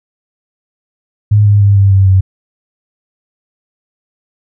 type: tone with pitch steps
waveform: sine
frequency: 104.6 / 102.57 / 100.57 / 98.62 / 96.7 / 94.82 Hz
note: G#2 / G#2 / G2 / G2 / G2 / F#2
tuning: +13 / -21 / +45 / +11 / -23 / +43 cents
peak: -4 dBFS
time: 1.31-2.21 s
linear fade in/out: 10 ms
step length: 150 ms
effects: none